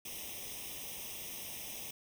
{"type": "noise with comb filter", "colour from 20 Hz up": "white", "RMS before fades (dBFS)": -44, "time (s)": [0.05, 1.91], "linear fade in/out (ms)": 5, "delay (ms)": 0.34, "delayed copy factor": 0.9, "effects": []}